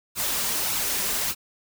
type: noise with flanger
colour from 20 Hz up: white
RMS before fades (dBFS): -26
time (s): 0.15-1.35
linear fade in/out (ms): 50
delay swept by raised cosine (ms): 0.74 to 5.14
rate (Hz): 1.7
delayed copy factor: +0.5
effects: none